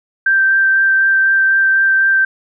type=tone with vibrato; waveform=sine; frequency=1568 Hz; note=G6; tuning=in tune; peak=-9 dBFS; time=0.26-2.25 s; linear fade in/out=5 ms; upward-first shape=sine; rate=4 Hz; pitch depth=10 cents each way; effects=none